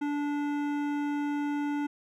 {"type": "tone with hard clipping", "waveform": "sine", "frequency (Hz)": 290.7, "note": "D4", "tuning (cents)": -18, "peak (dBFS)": -30, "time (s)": [0.01, 1.87], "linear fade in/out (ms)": 10, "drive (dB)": 14, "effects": []}